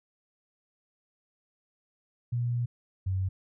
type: tone pair in turn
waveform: sine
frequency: 120.5 / 94.4 Hz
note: B2 / F#2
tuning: -42 / +35 cents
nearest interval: major third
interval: 423 cents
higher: first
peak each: -26 dBFS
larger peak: neither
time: 2.32-2.66 / 3.06-3.29 s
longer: first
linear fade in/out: 10 ms
effects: none